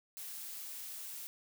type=noise; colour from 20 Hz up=blue; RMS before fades=-45 dBFS; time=0.17-1.27 s; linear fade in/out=0 ms; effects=none